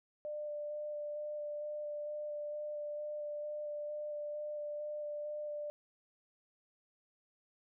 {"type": "tone with vibrato", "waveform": "sine", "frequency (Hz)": 595, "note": "D5", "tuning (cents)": 22, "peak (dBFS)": -38, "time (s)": [0.25, 5.7], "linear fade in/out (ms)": 0, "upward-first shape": "square", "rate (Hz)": 2.2, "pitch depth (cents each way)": 9, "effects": []}